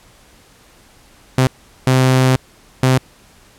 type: tone bursts at uneven times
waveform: sawtooth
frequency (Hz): 129.7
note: C3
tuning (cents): -15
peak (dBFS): -6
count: 3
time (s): 1.38-1.47 / 1.87-2.36 / 2.83-2.98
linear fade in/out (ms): 2
effects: pink hiss -48 dBFS RMS until 3.58 s + low-pass 12000 Hz 12 dB/octave